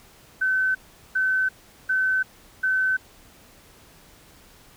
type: tone bursts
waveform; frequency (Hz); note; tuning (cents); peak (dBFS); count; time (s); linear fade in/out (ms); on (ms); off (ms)
sine; 1525; G6; -48; -19; 4; 0.41-2.97; 10; 340; 400
effects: pink hiss -52 dBFS RMS until 4.76 s